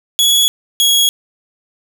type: tone pair in turn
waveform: sawtooth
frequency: 3371 / 3325 Hz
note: G#7 / G#7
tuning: +25 / +1 cents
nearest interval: unison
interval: 24 cents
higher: first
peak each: -6 dBFS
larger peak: neither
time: 0.19-0.48 / 0.8-1.09 s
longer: neither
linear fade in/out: 0 ms
effects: none